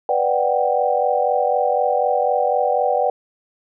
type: chord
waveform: sine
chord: G major seventh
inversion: first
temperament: equal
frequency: 493.9 / 587.3 / 740 / 784 Hz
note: B4 / D5 / F#5 / G5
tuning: 0 / 0 / 0 / 0 cents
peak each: -21 dBFS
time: 0.09-3.1 s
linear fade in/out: 2 ms
effects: none